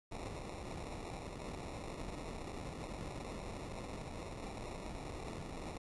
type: noise with sample-and-hold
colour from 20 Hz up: pink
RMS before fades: -45 dBFS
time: 0.11-5.78 s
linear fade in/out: 10 ms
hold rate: 1575 Hz
effects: resampled to 24000 Hz